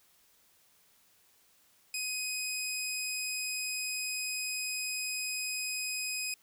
15% pulse tone, 2510 Hz, D#7, 15 cents sharp, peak -26 dBFS, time 1.94-6.34 s, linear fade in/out 2 ms, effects white hiss -66 dBFS RMS until 6.42 s

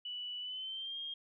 sine tone with pitch glide, 2960 to 3228 Hz, F#7 to G#7, 0 to -50 cents, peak -39 dBFS, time 0.05-1.14 s, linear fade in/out 5 ms, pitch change +150 cents, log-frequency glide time 0.4-0.98 s, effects none

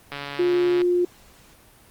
click train, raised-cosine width 0.3 ms, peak -16 dBFS, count 100, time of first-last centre 0.12-0.817 s, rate 142 Hz
sine tone, 354.6 Hz, F4, 26 cents sharp, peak -17 dBFS, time 0.39-1.05 s, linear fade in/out 5 ms
effects pink hiss -52 dBFS RMS until 1.9 s + Opus 32 kbps

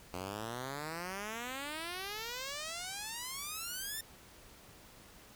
5% pulse exponential sweep, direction up, 87.31 to 1820 Hz, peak -28 dBFS, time 0.13-4.01 s, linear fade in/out 5 ms, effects pink hiss -57 dBFS RMS until 5.35 s

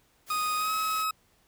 white noise, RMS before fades -42 dBFS, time 0.26-1.06 s, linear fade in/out 50 ms
40% pulse tone with pitch glide, 1244.5 to 1279.5 Hz, D#6 to D#6, 0 to +48 cents, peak -26 dBFS, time 0.3-1.11 s, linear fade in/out 5 ms, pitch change +48 cents, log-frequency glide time 0.57-0.72 s
effects pink hiss -66 dBFS RMS until 1.47 s

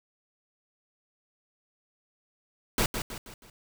pink noise with echo, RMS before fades -25 dBFS, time 2.78-2.86 s, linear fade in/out 2 ms, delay 160 ms, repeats 4, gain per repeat -7 dB, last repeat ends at 3.5 s, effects none

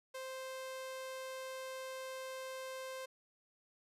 sawtooth tone, 523 Hz, C5, 1 cent flat, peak -39 dBFS, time 0.14-3.06 s, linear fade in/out 10 ms, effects resampled to 32000 Hz

